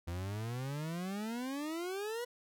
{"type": "exponential sweep", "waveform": "40% pulse", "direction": "up", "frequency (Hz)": [83.2, 493.9], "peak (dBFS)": -36, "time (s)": [0.07, 2.25], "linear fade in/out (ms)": 10, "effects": []}